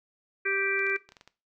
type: harmonic tone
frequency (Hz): 392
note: G4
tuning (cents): 0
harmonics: 1 / 3 / 4 / 5 / 6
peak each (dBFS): -32 / -40 / -30 / -33 / -30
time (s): 0.45-0.97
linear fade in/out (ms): 10
type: clicks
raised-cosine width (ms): 0.2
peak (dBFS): -32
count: 9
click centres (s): 0.793 / 0.867 / 0.898 / 0.961 / 1.09 / 1.121 / 1.168 / 1.211 / 1.276
effects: noise-tail reverb RT60 0.3 s tail -17 dB re dry